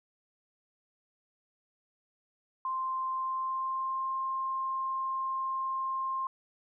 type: tone with pitch glide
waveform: sine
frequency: 1046.5 to 1058.7 Hz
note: C6 to C6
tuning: 0 to +20 cents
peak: -30 dBFS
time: 2.65-6.27 s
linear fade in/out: 2 ms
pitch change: +20 cents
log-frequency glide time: 3.12-4.15 s
effects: none